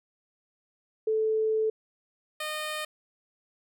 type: tone pair in turn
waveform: sine / 10% pulse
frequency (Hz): 437.6 / 612.8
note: A4 / D#5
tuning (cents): -9 / -27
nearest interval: tritone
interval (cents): 582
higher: second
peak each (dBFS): -23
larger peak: neither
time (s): 1.07-1.7 / 2.4-2.85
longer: first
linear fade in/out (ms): 5
effects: none